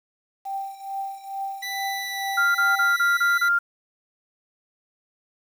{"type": "tone with tremolo", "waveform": "sine", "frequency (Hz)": 783, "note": "G5", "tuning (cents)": -2, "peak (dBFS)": -25, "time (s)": [0.45, 2.95], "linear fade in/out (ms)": 10, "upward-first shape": "triangle", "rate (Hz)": 2.3, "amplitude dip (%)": 90}
{"type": "tone with vibrato", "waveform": "25% pulse", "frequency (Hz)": 1975.5, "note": "B6", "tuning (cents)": 0, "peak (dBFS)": -25, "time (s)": [1.62, 3.49], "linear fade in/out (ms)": 10, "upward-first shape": "sine", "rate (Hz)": 1.2, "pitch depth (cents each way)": 8}
{"type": "tone bursts", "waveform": "sine", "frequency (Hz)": 1396.9, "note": "F6", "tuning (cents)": 0, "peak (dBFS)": -17, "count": 6, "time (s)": [2.37, 3.59], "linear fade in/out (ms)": 10, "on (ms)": 180, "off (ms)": 28}
{"effects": ["8-bit"]}